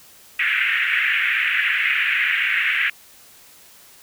pink band-pass noise, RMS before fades -20 dBFS, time 0.39-2.9 s, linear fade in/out 5 ms, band 1600 to 2700 Hz, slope 48 dB/octave, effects white hiss -48 dBFS RMS until 4.02 s

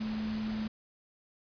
sine tone in noise, 217.1 Hz, A3, 23 cents flat, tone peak -32 dBFS, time 0-0.68 s, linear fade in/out 10 ms, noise pink, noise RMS -44 dBFS, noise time 0-0.68 s, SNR +9 dB, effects resampled to 11025 Hz

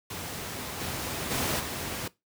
pink noise with level steps, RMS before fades -36 / -33 / -28 / -34 dBFS, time 0.1-2.08 s, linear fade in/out 5 ms, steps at 0.79 / 1.3 / 1.59 s, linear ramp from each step 20 ms, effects noise-tail reverb RT60 0.2 s tail -20 dB re dry + high-pass 80 Hz 12 dB/octave

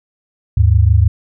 sine tone pair together, 77 / 103.11 Hz, D#2 / G#2, -17 / -12 cents, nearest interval perfect fourth, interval 505 cents, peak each -10 dBFS, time 0.57-1.08 s, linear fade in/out 5 ms, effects none

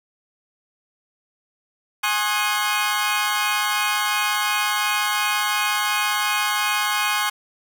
20% pulse chord, Ab dominant seventh, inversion none, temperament equal with one note detuned, 830.6 / 1072.2 / 1244.5 / 1480 Hz, Ab5 / C6 / Eb6 / Gb6, 0 / +42 / 0 / 0 cents, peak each -20 / -19 / -22 / -22 dBFS, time 2.03-7.3 s, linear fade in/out 10 ms, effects none

